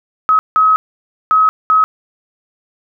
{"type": "tone bursts at uneven times", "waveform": "sine", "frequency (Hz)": 1276, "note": "D#6", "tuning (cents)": 43, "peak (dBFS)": -7, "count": 4, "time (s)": [[0.29, 0.39], [0.56, 0.76], [1.31, 1.49], [1.7, 1.84]], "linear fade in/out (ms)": 0, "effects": []}